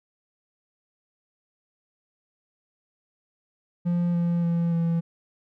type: tone with pitch steps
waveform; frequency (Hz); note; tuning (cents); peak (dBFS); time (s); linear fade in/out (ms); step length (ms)
triangle; 173.9 / 171.7 / 169.54 / 167.4; F3 / F3 / E3 / E3; -7 / -29 / +49 / +27; -19; 3.85-5.01; 20; 290
effects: none